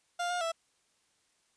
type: tone with pitch steps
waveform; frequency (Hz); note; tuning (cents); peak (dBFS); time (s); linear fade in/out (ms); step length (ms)
30% pulse; 701 / 711 / 661; F5 / F5 / E5; +6 / +31 / +5; -28; 0.19-0.52; 10; 110
effects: white hiss -72 dBFS RMS until 1.56 s + resampled to 22050 Hz